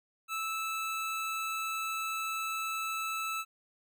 25% pulse tone, 1313 Hz, E6, 7 cents flat, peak -29 dBFS, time 0.28-3.45 s, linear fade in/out 50 ms, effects none

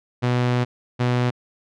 sawtooth tone pair in turn, 123.3 / 123.3 Hz, B2 / B2, -2 / -2 cents, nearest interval unison, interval 0 cents, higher neither, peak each -14 dBFS, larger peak neither, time 0.22-0.65 / 0.99-1.31 s, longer first, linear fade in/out 20 ms, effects low-pass 4000 Hz 12 dB/octave

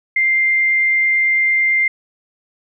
sine tone, 2097 Hz, C7, 3 cents sharp, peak -12 dBFS, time 0.16-1.88 s, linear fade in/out 5 ms, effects none

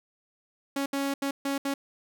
sawtooth tone bursts at uneven times, 277.2 Hz, C#4, in tune, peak -23 dBFS, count 5, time 0.76-0.86 / 0.93-1.14 / 1.22-1.31 / 1.45-1.58 / 1.65-1.74 s, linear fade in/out 5 ms, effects none

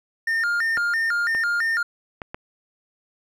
triangle tone with vibrato, 1600 Hz, G6, 35 cents sharp, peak -18 dBFS, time 0.27-1.83 s, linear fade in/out 5 ms, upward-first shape square, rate 3 Hz, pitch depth 220 cents each way
clicks, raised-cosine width 0.5 ms, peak -17 dBFS, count 4, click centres 0.775 / 1.349 / 2.218 / 2.345 s
effects none

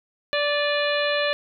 harmonic tone with a mistuned harmonic, 583 Hz, D5, 13 cents flat, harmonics 1 / 2 / 3 / 4 / 5 / 6 / 7, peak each -23 / -31 / -27 / -31 / -32 / -32 / -32 dBFS, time 0.33-1.33 s, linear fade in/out 0 ms, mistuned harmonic 4, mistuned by +66 cents, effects none

